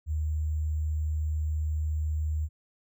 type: tone with sample-and-hold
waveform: sine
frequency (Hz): 77.1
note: D#2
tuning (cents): -15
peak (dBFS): -26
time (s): 0.06-2.49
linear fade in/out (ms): 50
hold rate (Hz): 7350
effects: none